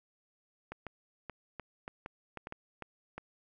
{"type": "clicks", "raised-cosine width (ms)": 0.5, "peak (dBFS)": -26, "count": 11, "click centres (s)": [0.72, 0.867, 1.297, 1.597, 1.879, 2.061, 2.373, 2.471, 2.524, 2.823, 3.18], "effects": []}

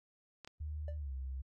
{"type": "clicks", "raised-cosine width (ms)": 0.2, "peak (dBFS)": -31, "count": 2, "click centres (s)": [0.447, 0.475]}
{"type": "tone with pitch glide", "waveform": "sine", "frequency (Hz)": [75.7, 65.9], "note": ["D#2", "C2"], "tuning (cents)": [-47, 13], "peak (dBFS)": -38, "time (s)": [0.6, 1.42], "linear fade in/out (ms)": 10, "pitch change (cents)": -240, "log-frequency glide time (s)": [0.98, 1.13]}
{"type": "tone with exponential decay", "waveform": "triangle", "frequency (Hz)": 587.3, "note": "D5", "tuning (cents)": 0, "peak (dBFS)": -40, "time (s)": [0.88, 1], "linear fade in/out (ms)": 2, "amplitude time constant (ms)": 25}
{"effects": ["AAC 64 kbps"]}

